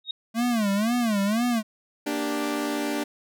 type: tone with exponential growth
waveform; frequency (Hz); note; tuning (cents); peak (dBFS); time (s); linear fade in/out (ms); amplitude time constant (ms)
sine; 3749; A#7; +9; -23; 0.04-0.11; 5; 15
type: tone with vibrato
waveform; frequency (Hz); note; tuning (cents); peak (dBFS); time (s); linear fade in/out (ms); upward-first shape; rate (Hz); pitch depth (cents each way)
square; 220; A3; 0; -22; 0.34-1.63; 50; sine; 2; 190
type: chord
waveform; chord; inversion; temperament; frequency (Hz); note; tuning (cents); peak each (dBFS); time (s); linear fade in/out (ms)
sawtooth; G minor; first; equal; 233.1 / 293.7 / 392; Bb3 / D4 / G4; 0 / 0 / 0; -29 / -23 / -29; 2.06-3.04; 10
effects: none